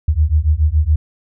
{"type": "beating tone pair", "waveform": "sine", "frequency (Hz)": [73.42, 80.52], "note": ["D2", "E2"], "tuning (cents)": [0, -40], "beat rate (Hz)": 7.1, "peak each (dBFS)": -14, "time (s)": [0.08, 0.96], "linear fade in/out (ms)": 5, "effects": []}